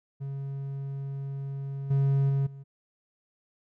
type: tone with level steps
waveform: triangle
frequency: 137.8 Hz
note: C#3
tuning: 10 cents flat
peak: -30 / -19 / -21 / -39 dBFS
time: 0.2-2.64 s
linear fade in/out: 20 ms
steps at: 1.9 / 2.29 / 2.46 s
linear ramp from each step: 10 ms
effects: none